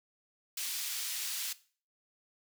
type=high-pass noise; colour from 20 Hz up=pink; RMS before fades=-37 dBFS; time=0.57-1.53 s; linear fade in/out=5 ms; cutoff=3300 Hz; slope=12 dB/octave; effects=noise-tail reverb RT60 0.4 s tail -17 dB re dry